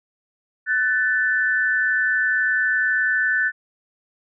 sine tone pair together, 1502 / 1761.9 Hz, F#6 / A6, +26 / +2 cents, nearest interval minor third, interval 276 cents, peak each -20 dBFS, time 0.66-3.52 s, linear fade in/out 50 ms, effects none

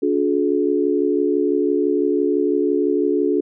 sine tone cluster, 288.3 / 360.2 / 426.2 Hz, D4 / F#4 / G#4, -32 / -46 / +45 cents, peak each -20 dBFS, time 0.02-3.41 s, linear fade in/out 10 ms, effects none

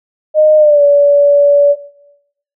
sine tone with pitch glide, 615 to 573.8 Hz, D#5 to D5, -20 to -40 cents, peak -4 dBFS, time 0.34-1.76 s, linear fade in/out 50 ms, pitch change -120 cents, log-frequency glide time 0.57-0.83 s, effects noise-tail reverb RT60 0.8 s tail -17 dB re dry

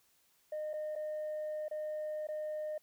sine tone with dropouts, 612 Hz, D#5, 29 cents flat, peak -34 dBFS, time 0.52-2.78 s, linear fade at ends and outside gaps 5 ms, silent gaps 0.733-0.737 / 0.954-0.96 / 1.683-1.711 / 2.271-2.286 s, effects tanh soft clip ceiling -34 dBFS + white hiss -71 dBFS RMS until 2.82 s

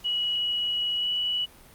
sine tone with pitch glide, 2921 to 2946 Hz, F#7 to F#7, -23 to -8 cents, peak -24 dBFS, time 0.04-1.46 s, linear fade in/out 20 ms, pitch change +15 cents, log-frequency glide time 0.97-1.07 s, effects pink hiss -52 dBFS RMS until 1.74 s + Opus 48 kbps

